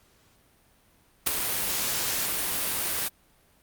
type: noise with ADSR envelope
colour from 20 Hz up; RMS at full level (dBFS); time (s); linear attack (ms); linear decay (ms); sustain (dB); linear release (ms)
white; -18; 1.26-3.09; 15; 3; -10; 20
effects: pink hiss -62 dBFS RMS until 3.62 s + Opus 48 kbps